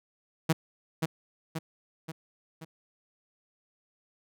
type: tone with echo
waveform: sawtooth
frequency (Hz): 161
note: E3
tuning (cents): -41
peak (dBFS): -17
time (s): 0.49-0.53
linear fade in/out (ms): 10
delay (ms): 530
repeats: 4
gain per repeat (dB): -5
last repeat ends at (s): 2.65
effects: none